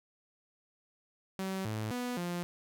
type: tone with pitch steps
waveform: sawtooth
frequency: 190.8 / 108.7 / 246.3 / 175.1 Hz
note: G3 / A2 / B3 / F3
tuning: -47 / -21 / -5 / +5 cents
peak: -30 dBFS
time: 1.39-2.43 s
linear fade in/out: 0 ms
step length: 260 ms
effects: none